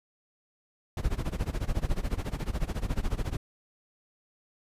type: noise with tremolo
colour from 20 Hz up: brown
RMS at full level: -27 dBFS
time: 0.97-3.37 s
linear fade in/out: 2 ms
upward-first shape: sine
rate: 14 Hz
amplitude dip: 90%
effects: resampled to 32000 Hz